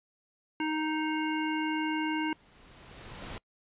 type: harmonic tone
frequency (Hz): 311.1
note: D#4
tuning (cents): 0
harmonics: 1 / 3 / 5 / 7 / 9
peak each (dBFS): -30 / -35 / -39 / -39 / -40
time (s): 0.6-2.33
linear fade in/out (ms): 2
type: noise with exponential growth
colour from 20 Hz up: pink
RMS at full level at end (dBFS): -39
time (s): 1.63-3.38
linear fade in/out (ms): 1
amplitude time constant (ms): 380
effects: noise-tail reverb RT60 0.1 s tail -25 dB re dry + resampled to 8000 Hz